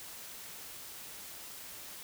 silence, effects white hiss -47 dBFS RMS until 2.03 s

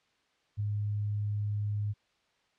sine tone with ADSR envelope, 103.83 Hz, G#2, in tune, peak -27 dBFS, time 0.57-1.94 s, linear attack 32 ms, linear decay 3 ms, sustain -2 dB, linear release 31 ms, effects white hiss -71 dBFS RMS until 2.58 s + low-pass 4000 Hz 12 dB/octave

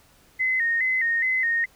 sine tone with vibrato, 1944 Hz, B6, 28 cents flat, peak -20 dBFS, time 0.39-1.66 s, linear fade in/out 20 ms, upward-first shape square, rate 2.4 Hz, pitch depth 84 cents each way, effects pink hiss -57 dBFS RMS until 1.75 s

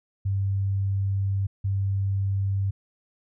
sine tone pair in turn, 98 / 98 Hz, G2 / G2, 0 / 0 cents, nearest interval unison, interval 0 cents, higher neither, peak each -22 dBFS, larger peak neither, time 0.25-1.47 / 1.64-2.71 s, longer first, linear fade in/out 10 ms, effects none

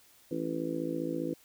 harmonic tone, 55 Hz, A1, in tune, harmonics 3 / 4 / 5 / 6 / 7 / 8 / 9, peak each -40 / -46 / -36 / -35 / -44 / -46 / -38 dBFS, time 0.31-1.34 s, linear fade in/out 5 ms, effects white hiss -61 dBFS RMS until 1.44 s

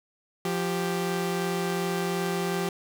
sawtooth tone pair together, 174.62 / 392 Hz, F3 / G4, 0 / 0 cents, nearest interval octave + major second, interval 1400 cents, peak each -25 dBFS, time 0.45-2.69 s, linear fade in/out 2 ms, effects none

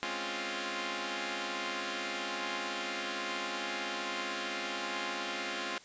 5% pulse chord, Db major seventh, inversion second, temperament equal, 207.7 / 261.6 / 277.2 / 349.2 Hz, Ab3 / C4 / Db4 / F4, 0 / 0 / 0 / 0 cents, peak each -31 / -30 / -31 / -26 dBFS, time 0.03-5.78 s, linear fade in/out 0 ms, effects white hiss -56 dBFS RMS until 5.84 s + resampled to 16000 Hz

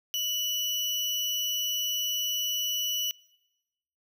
sine tone with sample-and-hold, 2960 Hz, F#7, in tune, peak -27 dBFS, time 0.14-3.11 s, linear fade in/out 0 ms, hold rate 8820 Hz, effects noise-tail reverb RT60 1.0 s tail -24 dB re dry

